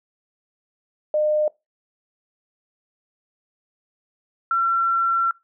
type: tone pair in turn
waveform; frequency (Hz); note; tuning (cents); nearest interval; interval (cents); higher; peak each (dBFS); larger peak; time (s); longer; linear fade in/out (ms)
sine; 607 / 1356.8; D#5 / E6; -43 / +50; octave + major second; 1393; second; -17; neither; 1.14-1.48 / 4.51-5.31; second; 2
effects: noise-tail reverb RT60 0.2 s tail -22 dB re dry